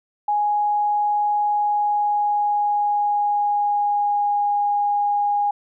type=tone with pitch glide; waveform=sine; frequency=830.6 to 820.6 Hz; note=G#5 to G#5; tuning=0 to -21 cents; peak=-17 dBFS; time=0.28-5.51 s; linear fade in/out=5 ms; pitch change=-21 cents; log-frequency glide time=1.51-4.52 s; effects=none